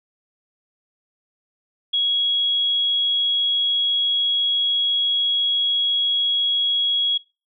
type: tone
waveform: sine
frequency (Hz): 3322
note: G#7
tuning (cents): 0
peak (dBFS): -17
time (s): 1.93-7.18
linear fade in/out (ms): 10
effects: noise-tail reverb RT60 0.3 s tail -22 dB re dry